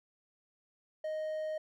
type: tone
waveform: triangle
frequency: 622.3 Hz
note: D#5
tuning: in tune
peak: -32 dBFS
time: 1.04-1.58 s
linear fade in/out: 5 ms
effects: none